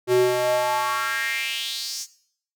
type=tone with high-pass filter sweep; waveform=square; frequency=123.9 Hz; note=B2; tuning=6 cents sharp; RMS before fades=-23 dBFS; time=0.07-2.07 s; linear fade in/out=50 ms; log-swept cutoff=310 to 6300 Hz; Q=3.9; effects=noise-tail reverb RT60 0.6 s tail -17 dB re dry